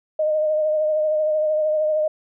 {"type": "tone with vibrato", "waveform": "sine", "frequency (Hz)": 616, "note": "D#5", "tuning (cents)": -17, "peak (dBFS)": -17, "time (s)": [0.19, 2.08], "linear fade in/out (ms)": 5, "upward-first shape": "triangle", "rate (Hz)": 13, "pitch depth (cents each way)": 32, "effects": []}